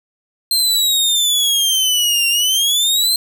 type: exponential two-way sweep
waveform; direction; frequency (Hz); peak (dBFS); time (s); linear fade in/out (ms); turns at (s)
sawtooth; down then up; 4178 to 2753 to 4178; -10; 0.51-3.16; 2; 2.28
effects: none